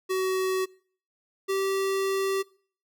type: tone pair in turn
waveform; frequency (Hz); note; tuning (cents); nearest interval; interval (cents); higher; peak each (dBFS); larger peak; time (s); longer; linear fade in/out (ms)
square; 376 / 387.9; F#4 / G4; +28 / -18; minor second; 54; second; -25; neither; 0.09-0.66 / 1.48-2.43; second; 20
effects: noise-tail reverb RT60 0.5 s tail -23 dB re dry